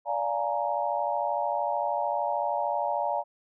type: chord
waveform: sine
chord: Bb dominant seventh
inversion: first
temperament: just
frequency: 582.7 / 699.2 / 839.1 / 932.3 Hz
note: D5 / F5 / Ab5 / Bb5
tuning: -14 / +2 / +18 / 0 cents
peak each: -31 dBFS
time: 0.05-3.24 s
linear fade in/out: 50 ms
effects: none